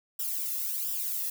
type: noise with flanger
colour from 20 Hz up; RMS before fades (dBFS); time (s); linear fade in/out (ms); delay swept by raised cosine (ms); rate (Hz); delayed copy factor
violet; -32; 0.19-1.3; 5; 0.46 to 1.32; 1.4; -0.8
effects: none